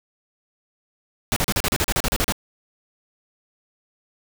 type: noise bursts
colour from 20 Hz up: pink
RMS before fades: -21 dBFS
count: 13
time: 1.32-2.323 s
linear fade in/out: 0 ms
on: 43 ms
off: 37 ms
effects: none